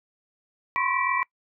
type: tone cluster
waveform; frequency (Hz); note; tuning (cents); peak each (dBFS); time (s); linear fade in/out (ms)
sine; 1005 / 1044 / 1092 / 1942 / 2330; B5 / C6 / C#6 / B6 / D7; +30 / -4 / -26 / -30 / -14; -29; 0.76-1.23; 0
effects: noise-tail reverb RT60 0.1 s tail -25 dB re dry